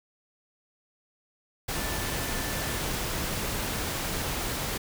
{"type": "tone in noise", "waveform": "sine", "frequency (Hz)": 1760, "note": "A6", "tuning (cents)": 0, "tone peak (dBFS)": -41, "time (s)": [1.75, 2.79], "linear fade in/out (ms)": 10, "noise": "pink", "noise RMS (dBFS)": -31, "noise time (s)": [1.68, 4.78], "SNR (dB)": -13, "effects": []}